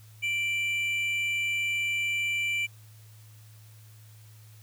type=tone pair together; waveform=triangle; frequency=2349 / 2953 Hz; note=D7 / F#7; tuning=0 / -4 cents; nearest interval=major third; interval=396 cents; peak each=-25 / -34 dBFS; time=0.22-2.67 s; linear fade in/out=20 ms; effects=added 108 Hz sine -49 dBFS peak until 4.62 s + white hiss -59 dBFS RMS until 4.62 s